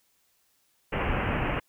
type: low-pass noise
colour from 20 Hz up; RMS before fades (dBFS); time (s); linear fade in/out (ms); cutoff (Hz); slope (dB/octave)
pink; -28; 0.92-1.6; 10; 2900; 96
effects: white hiss -69 dBFS RMS until 1.68 s